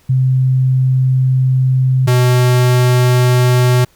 sine / square tone pair in turn, 130 / 124.67 Hz, C3 / B2, -11 / +17 cents, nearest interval minor second, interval 72 cents, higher first, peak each -9 dBFS, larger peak neither, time 0.09-2.07 / 2.07-3.85 s, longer first, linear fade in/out 10 ms, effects pink hiss -52 dBFS RMS until 3.95 s

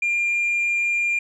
sine tone, 2398 Hz, D7, 36 cents sharp, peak -17 dBFS, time 0.02-1.19 s, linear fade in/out 5 ms, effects tanh soft clip ceiling -17 dBFS

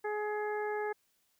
harmonic tone, 420.7 Hz, G#4, 22 cents sharp, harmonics 1 / 2 / 3 / 4 / 5, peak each -34 / -38 / -47 / -42 / -48 dBFS, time 0.04-0.93 s, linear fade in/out 10 ms, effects white hiss -74 dBFS RMS until 1.39 s

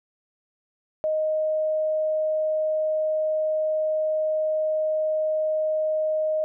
sine tone, 622.3 Hz, D#5, in tune, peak -21 dBFS, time 1.04-6.44 s, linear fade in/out 0 ms, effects none

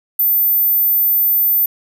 sine tone, 14080 Hz, A9, in tune, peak -11 dBFS, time 0.19-1.66 s, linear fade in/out 5 ms, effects none

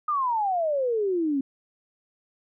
sine exponential sweep, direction down, 1244.5 to 264.2 Hz, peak -22 dBFS, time 0.08-1.41 s, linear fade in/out 5 ms, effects none

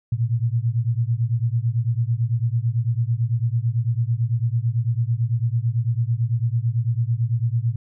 sine beating tone pair, 113 / 122 Hz, A2 / B2, +47 / -21 cents, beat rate 9 Hz, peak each -21 / -22 dBFS, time 0.12-7.76 s, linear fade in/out 5 ms, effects none

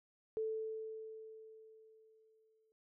sine tone with exponential decay, 440 Hz, A4, in tune, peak -34 dBFS, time 0.37-2.72 s, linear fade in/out 0 ms, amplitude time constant 510 ms, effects none

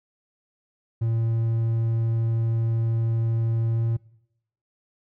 triangle tone with pitch glide, 114.1 to 114.76 Hz, A#2 to A#2, -37 to -27 cents, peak -19 dBFS, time 1.01-3.97 s, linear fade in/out 10 ms, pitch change +10 cents, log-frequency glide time 3.73-3.81 s, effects noise-tail reverb RT60 0.8 s tail -22 dB re dry

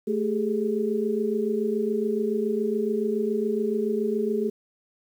sine tone cluster, 219.9 / 399.1 / 426.2 Hz, A3 / G4 / G#4, -1 / +31 / +45 cents, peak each -27 dBFS, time 0.07-4.5 s, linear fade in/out 10 ms, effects 9-bit

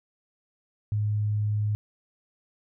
sine tone, 105.2 Hz, G#2, 23 cents sharp, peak -23 dBFS, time 0.92-1.75 s, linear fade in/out 0 ms, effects none

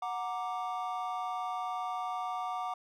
triangle chord, Gb augmented, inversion none, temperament equal with one note detuned, 735.3 / 932.3 / 1174.7 Hz, Gb5 / Bb5 / D6, -11 / 0 / 0 cents, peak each -34 / -39 / -36 dBFS, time 0.02-2.74 s, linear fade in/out 5 ms, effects none

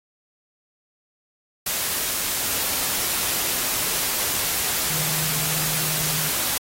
sine tone in noise, 155.56 Hz, D#3, in tune, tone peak -32 dBFS, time 4.9-6.29 s, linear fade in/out 5 ms, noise white, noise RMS -24 dBFS, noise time 1.66-6.58 s, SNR -11 dB, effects AAC 48 kbps

